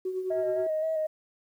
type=tone with tremolo; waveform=sine; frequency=372.7 Hz; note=F#4; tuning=13 cents sharp; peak=-26 dBFS; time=0.05-0.67 s; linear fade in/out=5 ms; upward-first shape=triangle; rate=9.5 Hz; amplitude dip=60%
type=tone with vibrato; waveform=sine; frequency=632 Hz; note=D#5; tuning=27 cents sharp; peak=-25 dBFS; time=0.3-1.07 s; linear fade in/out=10 ms; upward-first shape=square; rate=3.8 Hz; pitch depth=23 cents each way
effects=tanh soft clip ceiling -20 dBFS + 10-bit